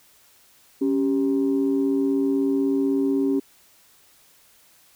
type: tone pair together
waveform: sine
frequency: 275.9 / 392 Hz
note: C#4 / G4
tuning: -8 / 0 cents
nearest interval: tritone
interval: 608 cents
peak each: -19 / -23 dBFS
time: 0.81-3.4 s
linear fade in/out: 10 ms
effects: tanh soft clip ceiling -13 dBFS + white hiss -56 dBFS RMS until 4.95 s